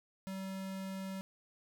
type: tone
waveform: square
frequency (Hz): 191.6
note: G3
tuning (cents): -39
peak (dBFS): -40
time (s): 0.27-1.21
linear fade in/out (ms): 0
effects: none